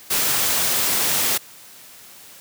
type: noise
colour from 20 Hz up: white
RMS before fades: -20 dBFS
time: 0.1-1.38 s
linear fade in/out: 10 ms
effects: white hiss -44 dBFS RMS until 2.4 s + high-pass 80 Hz 12 dB/octave